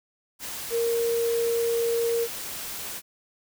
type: tone in noise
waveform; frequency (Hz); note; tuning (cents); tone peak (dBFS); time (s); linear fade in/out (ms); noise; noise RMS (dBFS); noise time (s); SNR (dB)
sine; 465.2; A#4; -4; -22; 0.7-2.28; 50; white; -35; 0.39-3.02; +10
effects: none